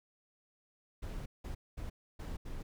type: noise bursts at uneven times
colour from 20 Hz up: brown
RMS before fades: -41 dBFS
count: 5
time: 1.02-1.26 / 1.44-1.55 / 1.77-1.9 / 2.19-2.37 / 2.45-2.63 s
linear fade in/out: 10 ms
effects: none

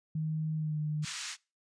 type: tone with pitch glide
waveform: sine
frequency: 156.6 to 151.88 Hz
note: D#3 to D#3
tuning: +11 to -41 cents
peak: -30 dBFS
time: 0.15-1.05 s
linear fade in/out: 5 ms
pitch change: -52 cents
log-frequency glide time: 0.56-0.78 s
type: band-pass noise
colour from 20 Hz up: white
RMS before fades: -40 dBFS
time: 1.02-1.37 s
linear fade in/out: 50 ms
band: 1200 to 7300 Hz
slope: 24 dB/octave
effects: noise-tail reverb RT60 0.3 s tail -24 dB re dry + resampled to 22050 Hz

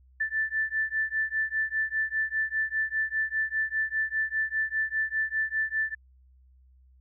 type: beating tone pair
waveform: sine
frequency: 1760 / 1765 Hz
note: A6 / A6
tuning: 0 / +5 cents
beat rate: 5 Hz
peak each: -29 dBFS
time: 0.2-5.95 s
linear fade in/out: 10 ms
effects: added 64 Hz sine -55 dBFS peak until 7 s

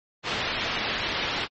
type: low-pass noise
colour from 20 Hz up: white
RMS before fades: -29 dBFS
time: 0.23-1.48 s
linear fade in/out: 50 ms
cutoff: 3900 Hz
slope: 24 dB/octave
effects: MP3 32 kbps

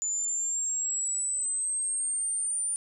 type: exponential sweep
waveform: sine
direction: up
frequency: 7020 to 9250 Hz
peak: -27 dBFS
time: 0.02-2.76 s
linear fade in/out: 0 ms
effects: none

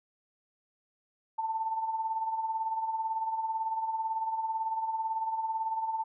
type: tone with tremolo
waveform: sine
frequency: 890 Hz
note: A5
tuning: 20 cents sharp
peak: -27 dBFS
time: 1.38-6.04 s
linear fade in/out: 10 ms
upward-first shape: sine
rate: 18 Hz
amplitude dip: 55%
effects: none

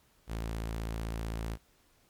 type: tone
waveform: sawtooth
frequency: 55.7 Hz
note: A1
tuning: 22 cents sharp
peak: -30 dBFS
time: 0.27-1.58 s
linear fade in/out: 50 ms
effects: pink hiss -67 dBFS RMS until 2.09 s + MP3 96 kbps

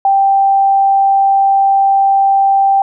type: tone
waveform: sine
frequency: 785 Hz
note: G5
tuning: 2 cents sharp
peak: -7 dBFS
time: 0.05-2.82 s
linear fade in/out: 2 ms
effects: none

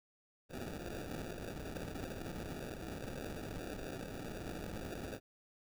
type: noise with sample-and-hold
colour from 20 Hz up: violet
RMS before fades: -44 dBFS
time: 0.49-5.2 s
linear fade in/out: 50 ms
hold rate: 1050 Hz
effects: none

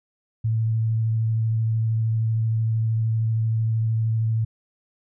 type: tone with vibrato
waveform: sine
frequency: 111.9 Hz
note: A2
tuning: 30 cents sharp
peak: -19 dBFS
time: 0.44-4.45 s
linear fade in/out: 10 ms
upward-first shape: triangle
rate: 13 Hz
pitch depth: 18 cents each way
effects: none

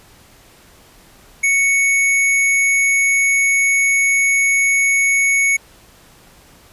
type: tone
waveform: square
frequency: 2219 Hz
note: C#7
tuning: 1 cent sharp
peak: -13 dBFS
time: 1.43-5.57 s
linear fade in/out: 10 ms
effects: pink hiss -47 dBFS RMS until 6.72 s + resampled to 32000 Hz

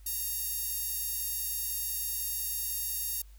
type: tone with high-pass filter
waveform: 10% pulse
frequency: 926 Hz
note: A#5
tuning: 12 cents flat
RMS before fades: -34 dBFS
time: 0.06-3.22 s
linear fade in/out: 5 ms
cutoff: 9900 Hz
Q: 2.3
effects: added 50 Hz sine -49 dBFS peak until 3.38 s + white hiss -65 dBFS RMS until 3.38 s

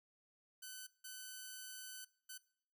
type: tone bursts at uneven times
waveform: 5% pulse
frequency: 1512 Hz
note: F#6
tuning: 37 cents sharp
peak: -37 dBFS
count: 3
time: 0.62-0.87 / 1.04-2.05 / 2.29-2.38 s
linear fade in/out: 10 ms
effects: noise-tail reverb RT60 0.6 s tail -21 dB re dry

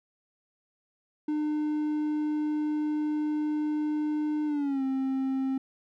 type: tone with pitch glide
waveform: triangle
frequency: 302.1 to 266 Hz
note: D4 to C4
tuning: +49 to +29 cents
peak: -24 dBFS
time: 1.28-5.58 s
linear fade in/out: 5 ms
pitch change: -220 cents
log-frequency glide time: 4.46-4.83 s
effects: none

